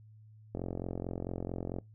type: click train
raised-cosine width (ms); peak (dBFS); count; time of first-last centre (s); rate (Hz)
2; -23; 56; 0.55-1.786; 44.5
effects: noise-tail reverb RT60 0.2 s tail -23 dB re dry + added 108 Hz sine -53 dBFS peak until 1.94 s